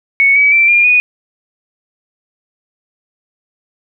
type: tone with pitch steps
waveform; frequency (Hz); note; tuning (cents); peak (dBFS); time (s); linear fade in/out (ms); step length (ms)
sine; 2217 / 2278 / 2341 / 2405 / 2471; C#7 / C#7 / D7 / D7 / D#7; 0 / +47 / -6 / +41 / -13; -6; 0.2-1; 0; 160
effects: none